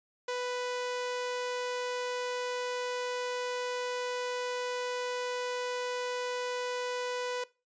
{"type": "tone", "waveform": "sawtooth", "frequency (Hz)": 495.2, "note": "B4", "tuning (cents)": 5, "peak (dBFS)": -28, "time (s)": [0.28, 7.44], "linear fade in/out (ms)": 5, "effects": ["noise-tail reverb RT60 0.3 s tail -21 dB re dry", "resampled to 16000 Hz"]}